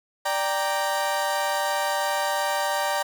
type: chord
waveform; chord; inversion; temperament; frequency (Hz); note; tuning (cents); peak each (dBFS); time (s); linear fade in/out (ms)
30% pulse; G minor; second; equal; 587.3 / 784 / 932.3; D5 / G5 / Bb5; 0 / 0 / 0; -25; 0.25-3.03; 10
effects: 9-bit